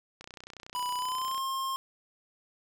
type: click train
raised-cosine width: 0.2 ms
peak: -27 dBFS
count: 37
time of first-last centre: 0.21-1.379 s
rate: 30.8 Hz
type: tone with pitch glide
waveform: square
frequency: 989 to 1066.1 Hz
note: B5 to C6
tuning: +2 to +32 cents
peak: -31 dBFS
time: 0.75-1.76 s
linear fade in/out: 0 ms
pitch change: +130 cents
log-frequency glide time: 0.96-1.38 s
effects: none